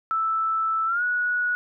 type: tone with pitch glide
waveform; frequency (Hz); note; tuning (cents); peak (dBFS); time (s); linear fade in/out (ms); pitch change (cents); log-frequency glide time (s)
sine; 1318.5 to 1463; E6 to F#6; 0 to -20; -21; 0.11-1.55; 0; +180; 0.86-1.03
effects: none